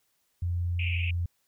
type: tone with pitch glide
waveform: sine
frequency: 87.31 to 86.71 Hz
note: F2 to F2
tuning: 0 to -12 cents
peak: -26 dBFS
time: 0.42-1.26 s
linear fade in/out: 5 ms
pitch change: -12 cents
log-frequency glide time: 0.75-1.03 s
type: band-pass noise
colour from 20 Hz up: pink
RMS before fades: -35 dBFS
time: 0.79-1.11 s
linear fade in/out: 5 ms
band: 2300 to 2800 Hz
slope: 96 dB/octave
effects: white hiss -73 dBFS RMS until 1.47 s